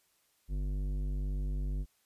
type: tone with tanh clipping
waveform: sine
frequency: 49 Hz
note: G1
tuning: in tune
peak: -33 dBFS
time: 0.48-1.86 s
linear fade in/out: 50 ms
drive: 13 dB
effects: white hiss -72 dBFS RMS until 2.05 s + resampled to 32000 Hz